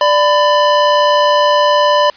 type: tone pair together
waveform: square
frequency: 590 / 1003.1 Hz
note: D5 / B5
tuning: +8 / +27 cents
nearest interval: major sixth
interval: 919 cents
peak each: -12 dBFS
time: 0.01-2.1 s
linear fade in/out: 2 ms
effects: white hiss -42 dBFS RMS until 2.16 s + resampled to 11025 Hz